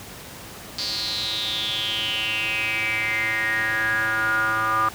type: tone with band-pass filter sweep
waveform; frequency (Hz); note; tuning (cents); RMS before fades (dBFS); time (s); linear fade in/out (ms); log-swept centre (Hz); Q
square; 110; A2; 0; -24; 0.78-4.89; 5; 4600 to 1200; 9
effects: pink hiss -39 dBFS RMS until 4.94 s + high-pass 60 Hz 12 dB/octave